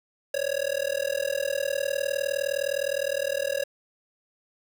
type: tone with amplitude modulation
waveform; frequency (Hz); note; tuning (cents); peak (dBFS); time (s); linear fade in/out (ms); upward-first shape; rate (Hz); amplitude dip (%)
square; 554.4; C#5; 0; -22; 0.34-3.64; 5; sine; 39.6; 100
effects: 8-bit